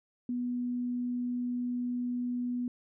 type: tone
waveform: sine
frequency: 245.3 Hz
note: B3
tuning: 12 cents flat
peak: -30 dBFS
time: 0.29-2.68 s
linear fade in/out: 2 ms
effects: none